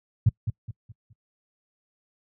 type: tone with echo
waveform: sine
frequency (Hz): 110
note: A2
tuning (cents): 0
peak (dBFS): -13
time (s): 0.26-0.29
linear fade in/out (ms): 5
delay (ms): 210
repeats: 4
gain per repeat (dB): -9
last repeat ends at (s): 1.13
effects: noise-tail reverb RT60 0.1 s tail -26 dB re dry + high-pass 60 Hz 12 dB/octave